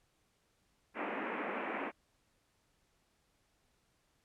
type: band-pass noise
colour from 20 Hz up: pink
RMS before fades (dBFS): -39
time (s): 0.94-1.92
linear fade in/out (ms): 50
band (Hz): 220 to 2500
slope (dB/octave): 48
effects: pink hiss -75 dBFS RMS until 4.24 s + low-pass 11000 Hz 12 dB/octave